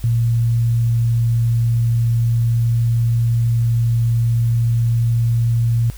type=tone; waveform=sine; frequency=116.54 Hz; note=A#2; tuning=in tune; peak=-13 dBFS; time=0.04-5.9 s; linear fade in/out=0 ms; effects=added 50 Hz sine -32 dBFS peak until 5.97 s + white hiss -44 dBFS RMS until 5.97 s